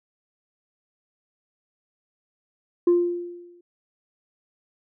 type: tone with exponential decay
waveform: sine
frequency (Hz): 349.2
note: F4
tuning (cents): 0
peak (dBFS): -11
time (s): 2.87-3.61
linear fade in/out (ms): 5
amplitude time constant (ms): 160
effects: tanh soft clip ceiling -12 dBFS